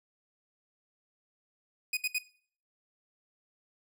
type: tone bursts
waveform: sawtooth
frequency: 2489 Hz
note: D#7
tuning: in tune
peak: -25 dBFS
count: 3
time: 1.93-2.185 s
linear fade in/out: 5 ms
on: 41 ms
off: 66 ms
effects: noise-tail reverb RT60 0.5 s tail -19 dB re dry